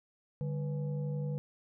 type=tone with frequency modulation; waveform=sine; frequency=146.7 Hz; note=D3; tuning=2 cents flat; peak=-32 dBFS; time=0.41-1.38 s; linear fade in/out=0 ms; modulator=345 Hz; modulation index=0.59; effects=none